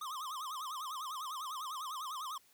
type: tone with vibrato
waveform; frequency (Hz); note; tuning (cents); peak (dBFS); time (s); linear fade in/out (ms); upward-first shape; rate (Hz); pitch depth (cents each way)
square; 1139; C#6; +47; -40; 0.01-2.38; 5; sine; 10; 200
effects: white hiss -67 dBFS RMS until 2.53 s